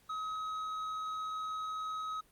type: tone with tanh clipping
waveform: sine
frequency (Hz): 1272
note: D#6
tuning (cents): +38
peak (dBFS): -37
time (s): 0.09-2.21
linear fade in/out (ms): 10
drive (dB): 7
effects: pink hiss -66 dBFS RMS until 2.31 s + Opus 48 kbps